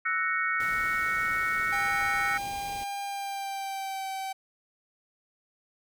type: chord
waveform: sine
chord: F# dominant seventh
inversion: third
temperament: equal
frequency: 1318.5 / 1480 / 1864.7 / 2217 Hz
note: E6 / F#6 / A#6 / C#7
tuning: 0 / 0 / 0 / 0 cents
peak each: -31 dBFS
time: 0.05-2.38 s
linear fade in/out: 10 ms
type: band-stop noise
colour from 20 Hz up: pink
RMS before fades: -44 dBFS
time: 0.6-2.84 s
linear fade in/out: 2 ms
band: 1100 to 2000 Hz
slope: 96 dB/octave
type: tone with pitch glide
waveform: 45% pulse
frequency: 801 to 770.6 Hz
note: G5 to G5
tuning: +37 to -30 cents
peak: -32 dBFS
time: 1.72-4.33 s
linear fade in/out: 10 ms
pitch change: -67 cents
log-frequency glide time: 3.04-4.06 s
effects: none